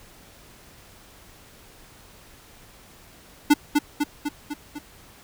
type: tone with echo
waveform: square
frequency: 293.7 Hz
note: D4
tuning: in tune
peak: -12 dBFS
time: 3.5-3.54 s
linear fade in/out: 10 ms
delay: 250 ms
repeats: 5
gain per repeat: -4 dB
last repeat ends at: 4.79 s
effects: pink hiss -50 dBFS RMS until 5.23 s